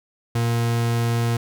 40% pulse tone, 117.2 Hz, A#2, 10 cents sharp, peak -18 dBFS, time 0.35-1.37 s, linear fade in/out 5 ms, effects none

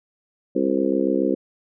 harmonic tone with a mistuned harmonic, 67.2 Hz, C2, 47 cents sharp, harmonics 3 / 4 / 5 / 6 / 7 / 8, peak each -27 / -23 / -23 / -26 / -28 / -27 dBFS, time 0.55-1.35 s, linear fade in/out 10 ms, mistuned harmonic 8, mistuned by -43 cents, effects none

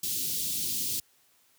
white band-stop noise, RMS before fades -31 dBFS, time 0.03-1 s, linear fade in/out 5 ms, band 330 to 3300 Hz, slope 24 dB/octave, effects white hiss -65 dBFS RMS until 1.58 s + high-pass 80 Hz 12 dB/octave

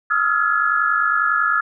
sine tone cluster, 1264 / 1356 / 1406 / 1691 Hz, D#6 / E6 / F6 / G#6, +27 / +49 / +11 / +31 cents, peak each -21 dBFS, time 0.1-1.61 s, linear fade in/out 10 ms, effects none

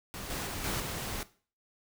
pink noise with level steps, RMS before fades -41 / -36 / -38 / -33 / -37 dBFS, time 0.14-1.23 s, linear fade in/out 0 ms, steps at 0.3 / 0.47 / 0.64 / 0.8 s, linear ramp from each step 2 ms, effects noise-tail reverb RT60 0.4 s tail -17 dB re dry

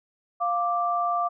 sine tone pair together, 700 / 1174.7 Hz, F5 / D6, +4 / 0 cents, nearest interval major sixth, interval 896 cents, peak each -25 dBFS, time 0.4-1.29 s, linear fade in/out 20 ms, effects none

